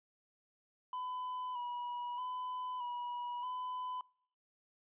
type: tone with vibrato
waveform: triangle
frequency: 987.8 Hz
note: B5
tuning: in tune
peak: -36 dBFS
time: 0.93-4.01 s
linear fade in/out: 2 ms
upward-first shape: square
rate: 0.8 Hz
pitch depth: 30 cents each way
effects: noise-tail reverb RT60 0.6 s tail -26 dB re dry + resampled to 8000 Hz